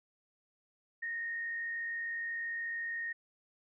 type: tone with frequency modulation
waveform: sine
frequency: 1853 Hz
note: A#6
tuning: 11 cents flat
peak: -35 dBFS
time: 1.02-3.13 s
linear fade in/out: 10 ms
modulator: 56.7 Hz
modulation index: 0.38
effects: none